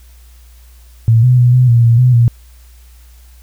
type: tone with pitch steps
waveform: sine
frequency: 113.8 / 125.6 / 122.5 / 126.3 / 118 / 116.6 / 125.8 / 118.2 Hz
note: A#2 / B2 / B2 / B2 / A#2 / A#2 / B2 / A#2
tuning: -41 / +30 / -14 / +39 / +22 / +1 / +32 / +24 cents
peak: -5 dBFS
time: 1.08-2.28 s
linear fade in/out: 0 ms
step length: 150 ms
effects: added 60 Hz sine -38 dBFS peak until 3.42 s + white hiss -50 dBFS RMS until 3.42 s